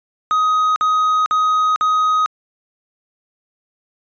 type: tone bursts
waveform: triangle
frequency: 1256 Hz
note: D#6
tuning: 16 cents sharp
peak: -11 dBFS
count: 4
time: 0.31-2.26 s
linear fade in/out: 0 ms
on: 450 ms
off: 50 ms
effects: resampled to 16000 Hz